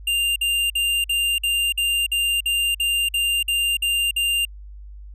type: tone bursts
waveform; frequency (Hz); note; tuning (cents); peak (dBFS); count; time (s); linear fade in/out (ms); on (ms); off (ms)
square; 2794; F7; 0; -19; 13; 0.07-4.452; 5; 290; 51
effects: added 50 Hz sine -36 dBFS peak until 5.14 s + resampled to 32000 Hz